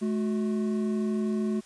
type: tone pair together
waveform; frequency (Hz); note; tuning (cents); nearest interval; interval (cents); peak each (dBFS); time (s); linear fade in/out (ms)
triangle; 214.9 / 367.3; A3 / F#4; -41 / -13; major sixth; 928; -24 / -30; 0.01-1.61; 20
effects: white hiss -54 dBFS RMS until 1.65 s + resampled to 22050 Hz